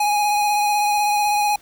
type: tone with vibrato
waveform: square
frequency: 830.6 Hz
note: G#5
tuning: in tune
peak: -17 dBFS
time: 0-1.56 s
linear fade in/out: 5 ms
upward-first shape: triangle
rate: 16 Hz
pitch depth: 24 cents each way
effects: pink hiss -51 dBFS RMS until 1.61 s